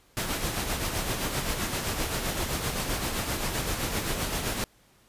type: noise with tremolo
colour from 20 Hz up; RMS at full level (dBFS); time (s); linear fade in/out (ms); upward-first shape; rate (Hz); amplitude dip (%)
pink; -28; 0.17-4.64; 0; sine; 7.7; 45
effects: pink hiss -61 dBFS RMS until 5.08 s + resampled to 32000 Hz